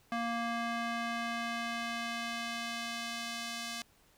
square tone with band-pass filter sweep, 233.1 Hz, A#3, in tune, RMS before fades -37 dBFS, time 0.12-3.82 s, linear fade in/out 0 ms, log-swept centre 1200 to 4700 Hz, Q 0.74, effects pink hiss -66 dBFS RMS until 4.17 s

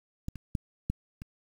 clicks, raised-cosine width 5 ms, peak -21 / -29 / -17 / -16 / -29 dBFS, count 5, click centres 0.284 / 0.357 / 0.552 / 0.9 / 1.219 s, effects 8-bit

